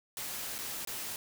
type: noise with dropouts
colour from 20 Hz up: white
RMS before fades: -39 dBFS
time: 0.17-1.16 s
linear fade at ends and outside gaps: 1 ms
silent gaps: 0.582-0.587 / 0.85-0.873 s
effects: none